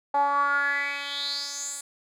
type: tone with band-pass filter sweep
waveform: 10% pulse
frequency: 283.5 Hz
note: C#4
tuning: 39 cents sharp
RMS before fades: -27 dBFS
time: 0.14-1.81 s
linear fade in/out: 5 ms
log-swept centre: 780 to 8800 Hz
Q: 6.4
effects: none